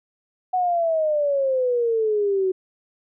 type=exponential sweep; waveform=sine; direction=down; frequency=745 to 370 Hz; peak=-18 dBFS; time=0.53-2.52 s; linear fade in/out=10 ms; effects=none